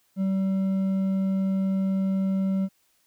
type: tone with hard clipping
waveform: triangle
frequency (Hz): 192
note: G3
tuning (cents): -36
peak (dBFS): -23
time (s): 0.16-2.69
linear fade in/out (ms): 50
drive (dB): 7
effects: white hiss -67 dBFS RMS until 3.06 s